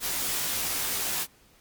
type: noise with comb filter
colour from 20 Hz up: white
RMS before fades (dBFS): -29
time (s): 0-1.27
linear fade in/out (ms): 50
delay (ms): 16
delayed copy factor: -0.85
effects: pink hiss -59 dBFS RMS until 1.6 s + MP3 96 kbps